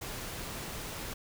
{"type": "noise", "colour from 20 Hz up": "pink", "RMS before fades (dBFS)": -40, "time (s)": [0.01, 1.14], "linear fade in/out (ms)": 10, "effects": []}